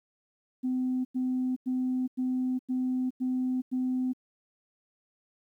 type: tone bursts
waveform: sine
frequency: 255.3 Hz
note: C4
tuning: 42 cents flat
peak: -25 dBFS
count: 7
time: 0.63-4.134 s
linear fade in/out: 20 ms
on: 420 ms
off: 94 ms
effects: tanh soft clip ceiling -22 dBFS + 11-bit